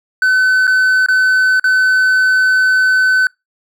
triangle tone with dropouts, 1515 Hz, F#6, 40 cents sharp, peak -7 dBFS, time 0.22-3.27 s, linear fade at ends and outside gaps 2 ms, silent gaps 0.67-0.676 / 1.062-1.085 / 1.597-1.641 s, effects noise-tail reverb RT60 0.2 s tail -26 dB re dry

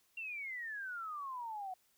sine exponential sweep, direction down, 2766 to 729 Hz, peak -40 dBFS, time 0.17-1.74 s, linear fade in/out 5 ms, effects white hiss -73 dBFS RMS until 1.97 s

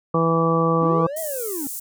harmonic tone, 164.81 Hz, E3, in tune, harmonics 1 / 2 / 3 / 4 / 5 / 6 / 7, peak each -21 / -25 / -21 / -31 / -30 / -31 / -22 dBFS, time 0.14-1.07 s, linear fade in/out 5 ms
triangle linear two-way sweep, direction up then down, 263 to 659.3 to 263 Hz, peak -25 dBFS, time 0.82-1.67 s, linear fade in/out 0 ms, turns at 1.2 s
pink high-pass noise, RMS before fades -31 dBFS, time 1.16-1.8 s, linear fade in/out 10 ms, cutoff 7800 Hz, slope 24 dB/octave
effects none

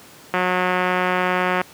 click train, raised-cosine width 0.5 ms, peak -5 dBFS, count 233, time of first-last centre 0.34-1.615 s, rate 182 Hz, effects pink hiss -44 dBFS RMS until 1.73 s + high-pass 150 Hz 12 dB/octave

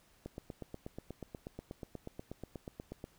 click train, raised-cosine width 2 ms, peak -29 dBFS, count 24, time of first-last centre 0.26-3.041 s, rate 8.27 Hz, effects pink hiss -67 dBFS RMS until 3.18 s

